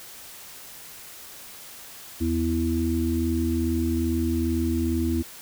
harmonic tone, 82.41 Hz, E2, in tune, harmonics 1 / 3 / 4, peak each -26 / -26 / -26 dBFS, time 2.2-5.23 s, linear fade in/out 20 ms, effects white hiss -43 dBFS RMS until 5.41 s

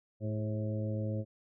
harmonic tone with a mistuned harmonic, 107.6 Hz, A2, 38 cents flat, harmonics 1 / 2 / 3 / 4 / 5 / 6, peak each -33 / -39 / -43 / -48 / -41 / -51 dBFS, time 0.2-1.25 s, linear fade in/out 50 ms, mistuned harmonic 4, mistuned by -52 cents, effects none

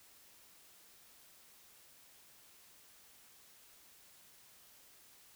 silence, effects white hiss -62 dBFS RMS until 5.35 s

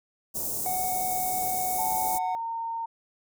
white band-stop noise, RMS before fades -31 dBFS, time 0.34-2.19 s, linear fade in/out 20 ms, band 770 to 6600 Hz, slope 24 dB/octave
triangle tone, 740 Hz, F#5, in tune, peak -26 dBFS, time 0.66-2.35 s, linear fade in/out 0 ms
sine tone with pitch glide, 880 to 915.8 Hz, A5 to A#5, 0 to -31 cents, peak -29 dBFS, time 1.78-2.86 s, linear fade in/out 10 ms, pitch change +69 cents, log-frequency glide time 2.08-2.28 s
effects none

